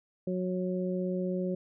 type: harmonic tone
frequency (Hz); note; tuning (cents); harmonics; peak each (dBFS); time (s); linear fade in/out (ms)
183.1; F#3; -18; 1 / 2 / 3; -31 / -34 / -36; 0.27-1.55; 5
effects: none